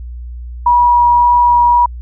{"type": "tone with vibrato", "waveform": "sine", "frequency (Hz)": 964, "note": "B5", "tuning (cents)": -42, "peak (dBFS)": -6, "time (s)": [0.66, 1.86], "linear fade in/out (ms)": 5, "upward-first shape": "triangle", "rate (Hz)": 1.8, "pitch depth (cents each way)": 8, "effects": ["added 60 Hz sine -24 dBFS peak until 2.01 s"]}